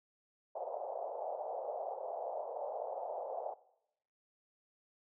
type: band-pass noise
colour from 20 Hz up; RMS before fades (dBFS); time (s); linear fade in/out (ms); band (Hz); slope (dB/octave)
white; -41; 0.55-3.54; 5; 500 to 780; 48
effects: noise-tail reverb RT60 0.8 s tail -19 dB re dry